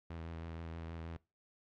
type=tone with vibrato; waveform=sawtooth; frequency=82.41 Hz; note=E2; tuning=in tune; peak=-39 dBFS; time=0.1-1.17 s; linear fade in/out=5 ms; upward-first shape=triangle; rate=6.3 Hz; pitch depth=28 cents each way; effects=noise-tail reverb RT60 0.3 s tail -23 dB re dry + low-pass 3000 Hz 12 dB/octave